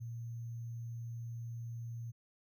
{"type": "tone with sample-and-hold", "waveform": "sine", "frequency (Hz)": 116.54, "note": "A#2", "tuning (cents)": 0, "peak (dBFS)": -40, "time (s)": [0, 2.12], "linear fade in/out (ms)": 20, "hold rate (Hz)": 6300, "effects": []}